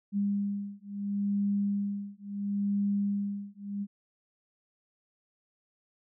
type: beating tone pair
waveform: sine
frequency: 201.2 / 201.93 Hz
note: G3 / G#3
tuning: +45 / -48 cents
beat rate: 0.73 Hz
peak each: -31 dBFS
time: 0.12-3.87 s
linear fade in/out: 50 ms
effects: none